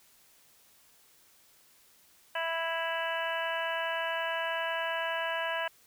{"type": "harmonic tone", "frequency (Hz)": 329.6, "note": "E4", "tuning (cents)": 0, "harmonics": [2, 3, 4, 5, 6, 7, 8, 9], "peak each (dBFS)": [-35, -36, -44, -35, -43, -47, -41, -40], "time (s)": [2.35, 5.68], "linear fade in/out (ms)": 5, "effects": ["white hiss -62 dBFS RMS until 5.86 s"]}